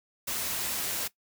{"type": "noise", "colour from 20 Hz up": "white", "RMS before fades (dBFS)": -32, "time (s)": [0.27, 1.08], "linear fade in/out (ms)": 10, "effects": ["noise-tail reverb RT60 0.1 s tail -18 dB re dry"]}